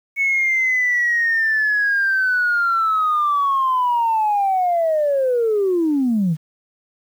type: linear sweep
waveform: sine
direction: down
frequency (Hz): 2217 to 147.9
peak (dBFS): -14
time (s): 0.16-6.37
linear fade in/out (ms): 50
effects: tanh soft clip ceiling -11 dBFS + 8-bit